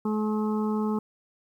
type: harmonic tone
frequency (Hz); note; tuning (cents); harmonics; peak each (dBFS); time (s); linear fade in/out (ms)
214; A3; -48; 1 / 2 / 4 / 5 / 6; -25 / -31 / -37 / -39 / -41; 0.05-0.99; 5
effects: 10-bit